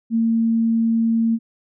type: tone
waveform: sine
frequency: 227.5 Hz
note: A#3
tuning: 42 cents flat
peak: -15 dBFS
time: 0.1-1.39 s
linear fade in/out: 50 ms
effects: none